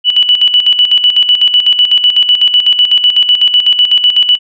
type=tone with tremolo; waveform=sine; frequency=2960 Hz; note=F#7; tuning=in tune; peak=-3 dBFS; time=0.04-4.39 s; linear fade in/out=50 ms; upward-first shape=square; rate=8 Hz; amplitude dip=65%; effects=none